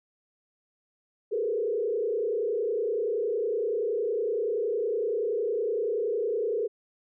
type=tone with frequency modulation; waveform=sine; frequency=443.3 Hz; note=A4; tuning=13 cents sharp; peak=-25 dBFS; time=1.31-6.68 s; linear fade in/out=20 ms; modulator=30.7 Hz; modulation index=1.5; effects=none